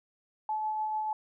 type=tone with tremolo; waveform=sine; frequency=862 Hz; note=A5; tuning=36 cents flat; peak=-28 dBFS; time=0.49-1.13 s; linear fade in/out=2 ms; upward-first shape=sine; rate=6.8 Hz; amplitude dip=25%; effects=none